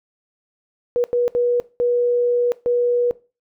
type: tone bursts at uneven times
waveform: sine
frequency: 484.4 Hz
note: B4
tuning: 34 cents flat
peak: -15 dBFS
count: 5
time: 0.96-1.04 / 1.13-1.28 / 1.35-1.6 / 1.8-2.52 / 2.66-3.11 s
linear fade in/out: 0 ms
effects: noise-tail reverb RT60 0.3 s tail -19 dB re dry